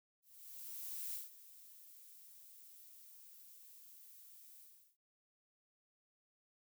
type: noise with ADSR envelope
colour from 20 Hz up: violet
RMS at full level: -43 dBFS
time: 0.22-4.97 s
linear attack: 910 ms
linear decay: 160 ms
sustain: -16 dB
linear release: 370 ms
effects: none